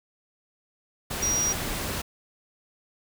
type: tone in noise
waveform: sine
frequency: 5740 Hz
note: F8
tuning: 47 cents sharp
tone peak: -23 dBFS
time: 1.22-1.53 s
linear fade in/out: 10 ms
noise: pink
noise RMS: -31 dBFS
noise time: 1.1-2.02 s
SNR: +5 dB
effects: none